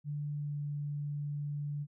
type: tone with pitch glide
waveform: sine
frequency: 146.83 to 145.73 Hz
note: D3 to D3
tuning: 0 to -13 cents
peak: -34 dBFS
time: 0.04-1.87 s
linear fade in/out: 50 ms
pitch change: -13 cents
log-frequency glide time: 0.35-0.57 s
effects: none